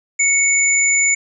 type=tone pair together; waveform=sine; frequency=2217 / 7014 Hz; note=C#7 / A8; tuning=0 / -6 cents; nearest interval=octave + minor sixth; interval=1994 cents; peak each=-15 dBFS; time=0.19-1.15 s; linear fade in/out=10 ms; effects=none